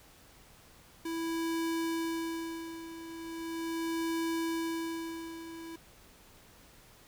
square tone with tremolo, 329.6 Hz, E4, in tune, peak -31 dBFS, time 1.05-5.76 s, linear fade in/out 5 ms, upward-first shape sine, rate 0.39 Hz, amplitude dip 75%, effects pink hiss -58 dBFS RMS until 7.07 s

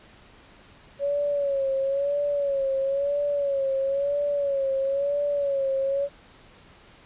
sine tone with vibrato, 558 Hz, C#5, 11 cents sharp, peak -22 dBFS, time 0.99-6.09 s, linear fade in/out 50 ms, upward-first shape sine, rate 1 Hz, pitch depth 63 cents each way, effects pink hiss -52 dBFS RMS until 7.05 s + resampled to 8000 Hz

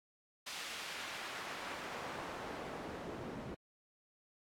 pink noise with band-pass filter sweep, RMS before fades -45 dBFS, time 0.46-3.55 s, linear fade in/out 10 ms, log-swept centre 3500 to 290 Hz, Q 0.71, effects AAC 64 kbps

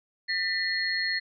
sine tone cluster, 1796 / 1977 / 4279 Hz, A6 / B6 / C8, +35 / +1 / +38 cents, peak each -30 dBFS, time 0.28-1.2 s, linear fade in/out 20 ms, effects none

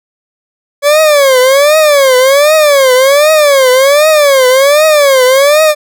40% pulse tone with vibrato, 563 Hz, C#5, 27 cents sharp, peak -3 dBFS, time 0.82-5.75 s, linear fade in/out 50 ms, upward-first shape triangle, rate 1.3 Hz, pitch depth 210 cents each way, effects none

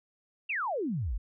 sine exponential sweep, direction down, 2841 to 41.47 Hz, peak -29 dBFS, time 0.49-1.18 s, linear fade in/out 10 ms, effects none

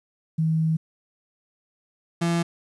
sine / 35% pulse tone pair in turn, 160 / 169.51 Hz, D#3 / E3, +49 / +49 cents, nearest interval minor second, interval 100 cents, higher second, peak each -19 dBFS, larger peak neither, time 0.38-0.77 / 2.21-2.43 s, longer first, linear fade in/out 10 ms, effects resampled to 24000 Hz + 10-bit

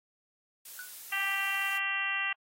blue noise, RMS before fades -45 dBFS, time 0.65-1.78 s, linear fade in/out 5 ms
triangle tone with exponential decay, 1480 Hz, F#6, in tune, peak -35 dBFS, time 0.79-0.95 s, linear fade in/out 2 ms, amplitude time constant 34 ms
harmonic tone, 392.5 Hz, G4, 2 cents sharp, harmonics 2 / 3 / 4 / 5 / 6 / 7 / 8, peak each -44 / -39 / -38 / -33 / -42 / -33 / -43 dBFS, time 1.12-2.33 s, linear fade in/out 5 ms
effects AAC 48 kbps

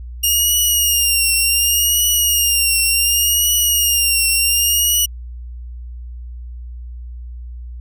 10% pulse tone with vibrato, 2828 Hz, F7, 21 cents sharp, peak -5 dBFS, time 0.23-5.06 s, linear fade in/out 10 ms, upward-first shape triangle, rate 0.68 Hz, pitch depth 67 cents each way, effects added 60 Hz sine -28 dBFS peak until 7.8 s

